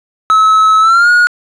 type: tone with pitch glide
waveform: triangle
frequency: 1293 to 1443 Hz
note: E6 to F#6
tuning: -34 to -44 cents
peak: -3 dBFS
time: 0.3-1.27 s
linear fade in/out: 0 ms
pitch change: +190 cents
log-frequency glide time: 0.8-1.1 s
effects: resampled to 22050 Hz + 7-bit